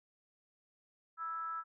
sine tone with frequency modulation, 1318.5 Hz, E6, in tune, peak -37 dBFS, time 1.17-1.64 s, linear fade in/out 50 ms, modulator 336 Hz, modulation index 0.38, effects none

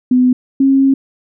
sine tone pair in turn, 251.6 / 270.6 Hz, B3 / C#4, +32 / -42 cents, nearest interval minor second, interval 126 cents, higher second, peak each -7 dBFS, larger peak neither, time 0.11-0.33 / 0.6-0.94 s, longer second, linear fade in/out 5 ms, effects none

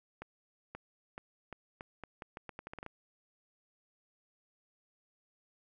accelerating click train, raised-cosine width 0.5 ms, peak -28 dBFS, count 15, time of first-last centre 0.22-2.863 s, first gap 530 ms, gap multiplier 0.81, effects none

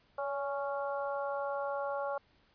harmonic tone with a mistuned harmonic, 277.2 Hz, C#4, in tune, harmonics 2 / 3 / 4 / 5, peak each -35 / -39 / -41 / -43 dBFS, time 0.18-2.18 s, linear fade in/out 5 ms, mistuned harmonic 2, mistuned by +31 cents, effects pink hiss -68 dBFS RMS until 2.54 s + resampled to 11025 Hz

